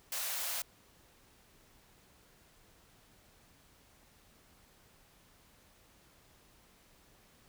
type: high-pass noise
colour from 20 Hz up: white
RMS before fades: -37 dBFS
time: 0.12-0.62 s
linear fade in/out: 2 ms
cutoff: 500 Hz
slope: 96 dB/octave
effects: pink hiss -64 dBFS RMS until 7.48 s